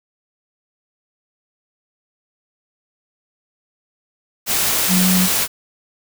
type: tone in noise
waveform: sine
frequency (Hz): 184.3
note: F#3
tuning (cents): -7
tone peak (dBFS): -14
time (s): 4.88-5.29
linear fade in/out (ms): 50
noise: white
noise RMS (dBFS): -18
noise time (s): 4.46-5.48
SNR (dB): +1
effects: none